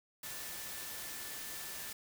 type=tone in noise; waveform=sine; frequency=1760 Hz; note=A6; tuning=in tune; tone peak=-54 dBFS; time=0.23-1.93 s; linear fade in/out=5 ms; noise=white; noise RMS=-44 dBFS; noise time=0.23-1.93 s; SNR=-13 dB; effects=none